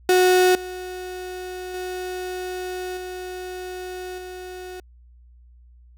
35% pulse tone with level steps, 366.5 Hz, F#4, 16 cents flat, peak -12 / -29 / -26 / -29 / -32 dBFS, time 0.09-4.8 s, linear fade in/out 2 ms, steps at 0.55 / 1.74 / 2.97 / 4.18 s, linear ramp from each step 2 ms, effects added 60 Hz sine -47 dBFS peak until 5.97 s

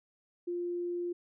sine tone, 350 Hz, F4, 4 cents sharp, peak -32 dBFS, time 0.47-1.13 s, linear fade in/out 10 ms, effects none

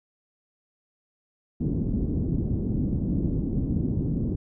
white low-pass noise, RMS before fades -26 dBFS, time 1.6-4.36 s, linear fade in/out 10 ms, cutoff 270 Hz, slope 24 dB/octave, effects none

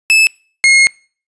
40% pulse tone pair in turn, 2615 / 2154 Hz, E7 / C7, -15 / +50 cents, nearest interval minor third, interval 335 cents, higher first, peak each -5 dBFS, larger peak neither, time 0.1-0.27 / 0.64-0.87 s, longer second, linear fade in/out 0 ms, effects noise-tail reverb RT60 0.4 s tail -24 dB re dry + resampled to 22050 Hz

